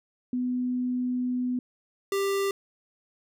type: tone pair in turn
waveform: sine / square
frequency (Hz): 249.6 / 394.7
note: B3 / G4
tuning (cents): +19 / +12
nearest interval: minor sixth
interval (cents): 793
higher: second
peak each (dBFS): -25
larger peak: neither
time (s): 0.33-1.59 / 2.12-2.51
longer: first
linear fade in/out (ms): 2
effects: none